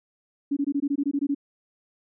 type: tone bursts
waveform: sine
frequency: 282.9 Hz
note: C#4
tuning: 35 cents sharp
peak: -21 dBFS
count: 11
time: 0.51-1.348 s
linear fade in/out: 10 ms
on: 58 ms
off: 20 ms
effects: none